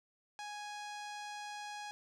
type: tone with low-pass filter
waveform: sawtooth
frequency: 830.6 Hz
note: G#5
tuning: in tune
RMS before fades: -45 dBFS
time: 0.39-1.91 s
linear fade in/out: 0 ms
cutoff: 6400 Hz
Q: 1.2
effects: none